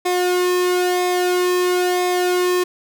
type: tone with flanger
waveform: sawtooth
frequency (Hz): 360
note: F#4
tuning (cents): -47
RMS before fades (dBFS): -18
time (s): 0.05-2.64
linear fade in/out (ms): 10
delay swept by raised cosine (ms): 0.68 to 1.38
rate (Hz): 1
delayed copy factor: -0.6
effects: none